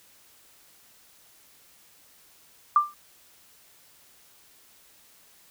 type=tone with exponential decay; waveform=sine; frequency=1186 Hz; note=D6; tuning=17 cents sharp; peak=-12 dBFS; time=2.76-2.94 s; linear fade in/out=2 ms; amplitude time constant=39 ms; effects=white hiss -57 dBFS RMS until 5.5 s